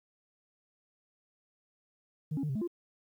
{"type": "tone with pitch steps", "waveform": "sine", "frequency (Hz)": [154.1, 275.5, 150.8, 133.7, 215, 346.9], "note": ["D#3", "C#4", "D3", "C3", "A3", "F4"], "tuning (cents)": [-16, -11, 46, 38, -40, -12], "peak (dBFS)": -29, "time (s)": [2.31, 2.676], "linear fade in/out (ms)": 10, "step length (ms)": 61, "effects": ["tanh soft clip ceiling -28 dBFS", "11-bit"]}